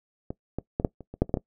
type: clicks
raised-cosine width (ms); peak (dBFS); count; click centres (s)
2; -19 / -16 / -10 / -8 / -28 / -25 / -7 / -25 / -8 / -16; 10; 0.305 / 0.586 / 0.799 / 0.848 / 1.007 / 1.14 / 1.22 / 1.294 / 1.341 / 1.372
effects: noise-tail reverb RT60 0.1 s tail -20 dB re dry